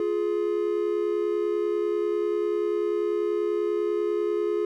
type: tone pair together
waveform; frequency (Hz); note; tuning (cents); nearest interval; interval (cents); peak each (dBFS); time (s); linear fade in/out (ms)
triangle; 349.2 / 419.4; F4 / G#4; 0 / +17; minor third; 317; -25 / -23; 0-4.65; 2
effects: none